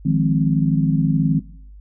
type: chord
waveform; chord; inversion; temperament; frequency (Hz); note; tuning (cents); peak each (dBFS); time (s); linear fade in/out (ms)
sine; F minor seventh; third; equal; 155.56 / 174.61 / 207.7 / 261.6; Eb3 / F3 / Ab3 / C4; 0 / 0 / 0 / 0; -17 / -21 / -23 / -21; 0.05-1.4; 10
effects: noise-tail reverb RT60 0.6 s tail -18 dB re dry + added 50 Hz sine -38 dBFS peak until 1.8 s